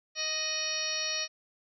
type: harmonic tone with a mistuned harmonic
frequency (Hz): 623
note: D#5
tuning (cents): +2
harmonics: 1 / 2 / 3 / 4 / 5 / 6 / 7 / 8 / 9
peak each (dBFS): -42 / -46 / -40 / -38 / -41 / -40 / -36 / -44 / -34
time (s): 0.15-1.28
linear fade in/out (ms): 50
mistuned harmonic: 5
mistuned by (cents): -63
effects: none